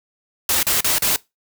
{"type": "noise bursts", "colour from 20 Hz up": "white", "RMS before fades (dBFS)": -18, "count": 4, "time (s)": [0.49, 1.161], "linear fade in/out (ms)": 2, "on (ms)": 140, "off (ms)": 37, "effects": ["noise-tail reverb RT60 0.2 s tail -21 dB re dry"]}